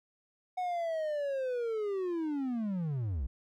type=linear sweep; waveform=triangle; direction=down; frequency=740 to 55 Hz; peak=-29 dBFS; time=0.57-3.27 s; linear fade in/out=10 ms; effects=none